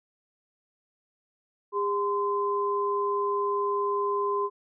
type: tone pair together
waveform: sine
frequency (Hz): 404.9 / 1029.8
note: G#4 / C6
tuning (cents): -44 / -28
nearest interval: octave + major third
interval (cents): 1616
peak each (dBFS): -27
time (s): 1.72-4.5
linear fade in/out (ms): 50
effects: none